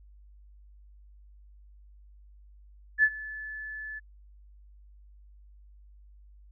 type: tone with ADSR envelope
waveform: sine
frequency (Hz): 1733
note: A6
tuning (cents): -27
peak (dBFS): -16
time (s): 2.98-4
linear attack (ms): 53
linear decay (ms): 57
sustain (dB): -20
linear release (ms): 21
effects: added 50 Hz sine -51 dBFS peak until 6.51 s